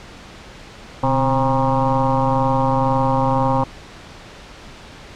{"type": "tone with frequency modulation", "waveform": "sine", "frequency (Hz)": 533, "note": "C5", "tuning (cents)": 32, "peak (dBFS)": -14, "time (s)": [1.03, 3.64], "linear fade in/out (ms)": 5, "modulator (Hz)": 136, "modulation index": 3.9, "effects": ["pink hiss -39 dBFS RMS until 5.15 s", "low-pass 5000 Hz 12 dB/octave"]}